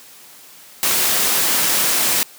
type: noise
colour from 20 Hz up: white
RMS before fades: -17 dBFS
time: 0.83-2.23 s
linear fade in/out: 0 ms
effects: white hiss -43 dBFS RMS until 2.38 s + high-pass 150 Hz 12 dB/octave

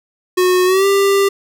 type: tone with pitch glide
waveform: square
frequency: 365 to 395.7 Hz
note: F#4 to G4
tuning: -24 to +16 cents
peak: -11 dBFS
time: 0.37-1.29 s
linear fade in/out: 10 ms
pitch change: +140 cents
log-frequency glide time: 0.65-0.86 s
effects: none

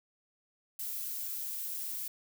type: noise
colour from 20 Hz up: violet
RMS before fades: -38 dBFS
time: 0.79-2.08 s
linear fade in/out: 5 ms
effects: none

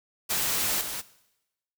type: noise with level steps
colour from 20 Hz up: white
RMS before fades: -27 / -34 dBFS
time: 0.29-1.02 s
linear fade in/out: 20 ms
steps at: 0.81 s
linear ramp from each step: 2 ms
effects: noise-tail reverb RT60 0.9 s tail -18 dB re dry

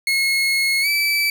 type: tone with pitch glide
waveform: 30% pulse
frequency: 2170 to 2312 Hz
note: C#7 to D7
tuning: -37 to -28 cents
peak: -14 dBFS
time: 0.07-1.3 s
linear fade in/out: 2 ms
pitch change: +109 cents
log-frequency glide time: 0.81-0.88 s
effects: none

